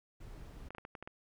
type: noise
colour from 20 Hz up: brown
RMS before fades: -49 dBFS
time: 0.2-0.69 s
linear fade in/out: 10 ms
type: clicks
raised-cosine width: 0.5 ms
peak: -30 dBFS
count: 7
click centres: 0.706 / 0.749 / 0.783 / 0.851 / 0.952 / 1.026 / 1.075 s
effects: none